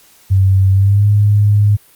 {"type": "tone with pitch glide", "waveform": "sine", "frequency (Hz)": [96, 103.49], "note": ["G2", "G#2"], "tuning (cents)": [-36, -6], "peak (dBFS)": -7, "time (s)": [0.3, 1.77], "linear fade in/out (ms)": 20, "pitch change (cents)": 130, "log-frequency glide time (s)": [0.72, 1.07], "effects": ["white hiss -47 dBFS RMS until 1.95 s", "Opus 48 kbps"]}